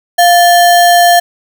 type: tone with sample-and-hold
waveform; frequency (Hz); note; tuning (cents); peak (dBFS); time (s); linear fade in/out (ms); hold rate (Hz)
sine; 698.5; F5; 0; -3; 0.18-1.2; 10; 2450
effects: none